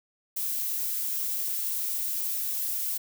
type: noise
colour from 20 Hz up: violet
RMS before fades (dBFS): -30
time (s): 0.36-2.98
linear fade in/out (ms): 10
effects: none